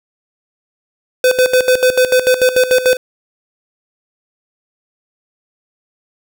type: tone with tremolo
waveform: square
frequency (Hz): 507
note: B4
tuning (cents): +45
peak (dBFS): -8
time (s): 1.24-2.97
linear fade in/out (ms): 2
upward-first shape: square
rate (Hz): 6.8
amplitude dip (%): 75
effects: none